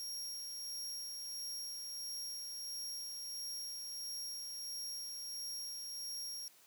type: tone with tremolo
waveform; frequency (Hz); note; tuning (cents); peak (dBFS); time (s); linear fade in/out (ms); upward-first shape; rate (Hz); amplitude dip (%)
sawtooth; 5588; F8; 0; -38; 0-6.48; 0; sine; 1.5; 25
effects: white hiss -64 dBFS RMS until 6.66 s + high-pass 150 Hz 12 dB/octave